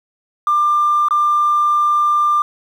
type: tone with dropouts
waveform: triangle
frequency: 1192 Hz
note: D6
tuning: 25 cents sharp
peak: -8 dBFS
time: 0.47-2.42 s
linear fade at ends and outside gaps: 2 ms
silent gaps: 1.085-1.108 s
effects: tanh soft clip ceiling -9 dBFS + 8-bit